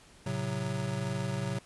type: chord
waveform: square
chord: F# diminished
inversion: first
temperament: just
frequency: 111 / 133.2 / 185 Hz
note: A2 / C3 / F#3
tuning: +16 / +31 / 0 cents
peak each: -38 / -35 / -37 dBFS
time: 0.26-1.59 s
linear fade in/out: 5 ms
effects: pink hiss -57 dBFS RMS until 1.65 s + resampled to 24000 Hz